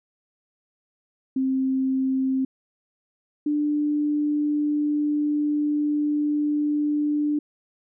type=tone pair in turn; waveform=sine; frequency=264 / 296.3 Hz; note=C4 / D4; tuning=+16 / +15 cents; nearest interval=major second; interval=199 cents; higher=second; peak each=-20 dBFS; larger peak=neither; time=1.36-2.45 / 3.46-7.39 s; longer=second; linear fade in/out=5 ms; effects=none